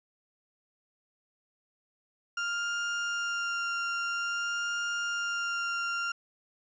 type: tone with vibrato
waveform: 35% pulse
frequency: 1396.9 Hz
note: F6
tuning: in tune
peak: -28 dBFS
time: 2.37-6.12 s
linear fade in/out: 5 ms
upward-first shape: sine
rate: 0.5 Hz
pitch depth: 10 cents each way
effects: resampled to 16000 Hz